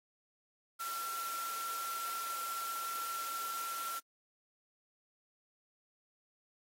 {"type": "tone in noise", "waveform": "sine", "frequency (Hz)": 1358, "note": "F6", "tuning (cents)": -49, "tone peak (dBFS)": -38, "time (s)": [0.79, 4], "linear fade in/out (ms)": 20, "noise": "white", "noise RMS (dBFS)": -44, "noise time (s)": [0.79, 4], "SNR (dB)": 3, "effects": ["high-pass 400 Hz 12 dB/octave", "AAC 48 kbps"]}